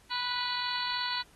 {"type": "harmonic tone with a mistuned harmonic", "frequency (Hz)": 491.9, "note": "B4", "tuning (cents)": -7, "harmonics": [2, 3, 4, 5, 6, 7, 8, 9], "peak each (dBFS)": [-35, -39, -42, -45, -43, -46, -36, -38], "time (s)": [0.1, 1.23], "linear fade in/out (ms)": 20, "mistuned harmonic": 8, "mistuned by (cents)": 17, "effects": ["pink hiss -61 dBFS RMS until 1.35 s", "AAC 32 kbps"]}